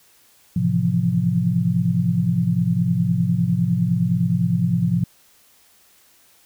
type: chord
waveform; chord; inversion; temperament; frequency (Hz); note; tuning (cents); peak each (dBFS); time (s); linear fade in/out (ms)
sine; F major seventh; first; equal; 110 / 130.81 / 164.81 / 174.61; A2 / C3 / E3 / F3; 0 / 0 / 0 / 0; -24 / -23 / -25 / -19; 0.56-5.04; 5
effects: white hiss -55 dBFS RMS until 6.45 s